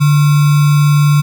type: tone with sample-and-hold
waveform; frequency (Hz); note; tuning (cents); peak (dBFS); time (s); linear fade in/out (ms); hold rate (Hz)
sine; 146.83; D3; 0; -6; 0-1.22; 20; 1225
effects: none